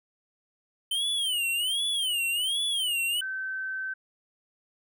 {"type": "tone with vibrato", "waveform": "square", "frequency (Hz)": 3059, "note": "G7", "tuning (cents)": -43, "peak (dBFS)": -26, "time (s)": [0.91, 3.21], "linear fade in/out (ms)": 5, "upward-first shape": "sine", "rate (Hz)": 1.3, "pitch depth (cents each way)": 200}
{"type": "tone", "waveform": "sine", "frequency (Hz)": 1540, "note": "G6", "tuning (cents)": -31, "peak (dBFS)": -30, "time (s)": [3.21, 3.94], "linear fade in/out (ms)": 10}
{"effects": []}